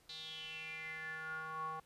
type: tone with band-pass filter sweep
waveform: square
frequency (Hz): 158.6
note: D#3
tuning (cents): +33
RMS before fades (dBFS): -45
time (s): 0.09-1.8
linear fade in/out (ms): 5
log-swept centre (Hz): 4000 to 970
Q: 8
effects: pink hiss -69 dBFS RMS until 1.85 s + resampled to 32000 Hz